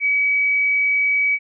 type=tone; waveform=sine; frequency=2275 Hz; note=C#7; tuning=44 cents sharp; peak=-15 dBFS; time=0-1.39 s; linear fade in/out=50 ms; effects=none